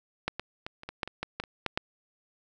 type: clicks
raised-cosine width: 0.3 ms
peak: -12 / -17 / -20 / -28 / -21 / -13 / -22 / -16 / -16 / -25 / -12 / -11 dBFS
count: 12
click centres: 0.28 / 0.396 / 0.665 / 0.834 / 0.89 / 1.032 / 1.076 / 1.23 / 1.4 / 1.438 / 1.663 / 1.775 s
effects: none